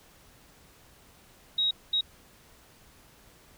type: tone bursts at uneven times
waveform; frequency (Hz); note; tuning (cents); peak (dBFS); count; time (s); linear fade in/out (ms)
sine; 3798; A#7; +32; -23; 2; 1.58-1.71 / 1.93-2.01; 5
effects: pink hiss -57 dBFS RMS until 3.57 s